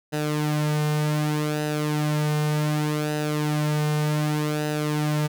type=tone with flanger; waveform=sawtooth; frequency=150.8 Hz; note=D3; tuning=46 cents sharp; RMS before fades=-24 dBFS; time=0.12-5.28 s; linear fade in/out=20 ms; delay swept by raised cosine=0.89 to 3.09 ms; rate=0.66 Hz; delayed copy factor=-0.65; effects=none